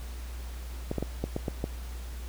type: clicks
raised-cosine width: 2 ms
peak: -16 dBFS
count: 7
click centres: 0.914 / 0.983 / 1.026 / 1.24 / 1.364 / 1.482 / 1.641 s
effects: added 60 Hz sine -36 dBFS peak until 2.28 s + pink hiss -49 dBFS RMS until 2.28 s